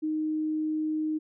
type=tone; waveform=sine; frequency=310.2 Hz; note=D#4; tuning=5 cents flat; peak=-26 dBFS; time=0.02-1.19 s; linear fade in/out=20 ms; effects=none